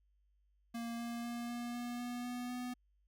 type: tone with pitch steps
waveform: square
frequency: 233.1 / 235.1 / 237.2 / 239.2 / 241.3 / 243.4 / 245.5 / 247.7 Hz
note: A#3 / A#3 / A#3 / A#3 / B3 / B3 / B3 / B3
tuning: 0 / +15 / +30 / +45 / -40 / -25 / -10 / +5 cents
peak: -40 dBFS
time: 0.74-2.74 s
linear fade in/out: 10 ms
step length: 250 ms
effects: added 50 Hz sine -70 dBFS peak until 3.07 s